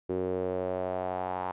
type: tone with band-pass filter sweep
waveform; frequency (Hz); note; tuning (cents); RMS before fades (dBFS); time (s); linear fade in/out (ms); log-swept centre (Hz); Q
sawtooth; 92; F#2; -9; -32; 0.09-1.52; 10; 390 to 900; 3.7
effects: resampled to 8000 Hz